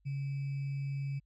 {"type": "tone with sample-and-hold", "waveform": "sine", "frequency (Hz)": 138.59, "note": "C#3", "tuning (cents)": 0, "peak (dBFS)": -33, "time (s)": [0.05, 1.2], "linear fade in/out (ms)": 20, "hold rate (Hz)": 2450, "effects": ["added 50 Hz sine -68 dBFS peak until 1.25 s", "low-pass 4000 Hz 12 dB/octave"]}